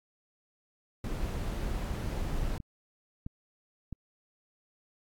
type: noise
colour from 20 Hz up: brown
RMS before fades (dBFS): -33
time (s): 1.04-2.58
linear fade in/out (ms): 2
type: click train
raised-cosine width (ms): 5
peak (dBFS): -26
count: 4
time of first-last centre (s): 1.94-3.927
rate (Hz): 1.51
effects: AAC 64 kbps